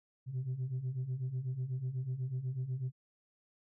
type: beating tone pair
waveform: sine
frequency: 123.47 / 131.57 Hz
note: B2 / C3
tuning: 0 / +10 cents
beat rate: 8.1 Hz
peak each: -38 / -34 dBFS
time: 0.26-2.92 s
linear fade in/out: 50 ms
effects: tanh soft clip ceiling -31 dBFS